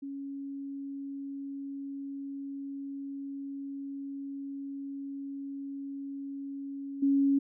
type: tone with level steps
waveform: sine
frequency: 277.2 Hz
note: C#4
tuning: in tune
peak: -36 / -22 dBFS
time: 0.02-7.39 s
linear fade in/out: 10 ms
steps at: 7.02 s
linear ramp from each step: 10 ms
effects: none